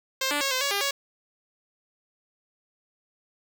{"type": "tone with pitch steps", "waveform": "5% pulse", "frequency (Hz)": [528, 291.4, 547, 515, 561, 401.7, 558], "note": ["C5", "D4", "C#5", "C5", "C#5", "G4", "C#5"], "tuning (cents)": [16, -13, -23, -28, 21, 42, 11], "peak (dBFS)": -13, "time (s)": [0.21, 0.91], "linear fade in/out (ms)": 5, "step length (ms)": 100, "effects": []}